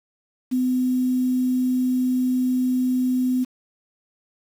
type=tone with quantisation; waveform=sine; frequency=253.6 Hz; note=B3; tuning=46 cents sharp; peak=-18 dBFS; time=0.51-3.45 s; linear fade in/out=20 ms; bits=7; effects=none